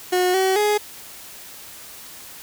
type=tone with pitch steps; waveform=30% pulse; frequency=363.1 / 379.5 / 418 Hz; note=F#4 / F#4 / G#4; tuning=-33 / +44 / +11 cents; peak=-14 dBFS; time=0.12-0.78 s; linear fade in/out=10 ms; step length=220 ms; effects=white hiss -40 dBFS RMS until 2.42 s